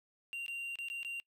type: tone with dropouts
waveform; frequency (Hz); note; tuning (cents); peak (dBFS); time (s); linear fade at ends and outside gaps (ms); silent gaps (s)
triangle; 2769; F7; -15; -36; 0.33-1.2; 0; 0.463-0.481 / 0.756-0.787 / 0.885-0.9 / 1.031-1.048
effects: noise-tail reverb RT60 0.1 s tail -24 dB re dry